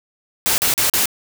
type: noise bursts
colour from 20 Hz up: white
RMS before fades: -17 dBFS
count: 4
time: 0.46-1.057 s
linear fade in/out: 0 ms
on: 120 ms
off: 39 ms
effects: none